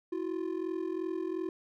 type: ring-modulated tone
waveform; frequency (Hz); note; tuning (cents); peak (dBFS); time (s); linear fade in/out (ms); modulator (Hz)
triangle; 349.2; F4; 0; -27; 0.12-1.49; 2; 21.4
effects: none